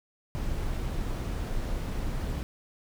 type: noise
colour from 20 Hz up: brown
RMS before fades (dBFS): -31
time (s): 0.35-2.43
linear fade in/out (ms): 0
effects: none